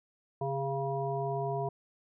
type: harmonic tone with a mistuned harmonic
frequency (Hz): 137.8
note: C#3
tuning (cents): -10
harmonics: 1 / 3 / 5 / 7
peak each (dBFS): -35 / -35 / -35 / -39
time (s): 0.41-1.69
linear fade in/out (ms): 5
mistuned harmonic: 3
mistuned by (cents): -27
effects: none